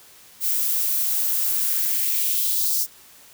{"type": "noise with high-pass filter sweep", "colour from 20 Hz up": "violet", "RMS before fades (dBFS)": -22, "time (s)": [0.4, 2.87], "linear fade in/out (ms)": 50, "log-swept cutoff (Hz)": [260, 5500], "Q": 2.1, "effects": ["white hiss -49 dBFS RMS until 3.33 s"]}